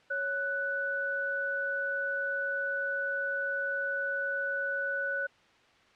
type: tone pair together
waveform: sine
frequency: 554.4 / 1486.1 Hz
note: C#5 / F#6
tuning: 0 / +7 cents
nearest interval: octave + perfect fourth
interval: 1707 cents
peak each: -36 / -30 dBFS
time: 0.1-5.27 s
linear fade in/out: 10 ms
effects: white hiss -61 dBFS RMS until 5.95 s + low-pass 3000 Hz 12 dB/octave